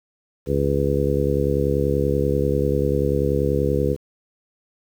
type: harmonic tone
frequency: 70.3 Hz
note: C#2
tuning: 25 cents sharp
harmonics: 1 / 2 / 3 / 4 / 5 / 6 / 7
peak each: -25 / -24 / -28 / -28 / -27 / -24 / -24 dBFS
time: 0.46-3.97 s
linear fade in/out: 50 ms
effects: 8-bit